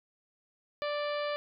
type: harmonic tone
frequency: 587.3 Hz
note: D5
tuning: in tune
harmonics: 1 / 2 / 3 / 4 / 5 / 6 / 7 / 8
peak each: -32 / -38 / -42 / -44 / -46 / -48 / -49 / -50 dBFS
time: 0.82-1.36 s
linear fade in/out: 0 ms
effects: none